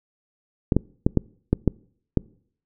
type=clicks; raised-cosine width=3 ms; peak=-4 dBFS; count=7; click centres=0.722 / 0.766 / 1.065 / 1.173 / 1.53 / 1.677 / 2.173 s; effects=noise-tail reverb RT60 0.6 s tail -25 dB re dry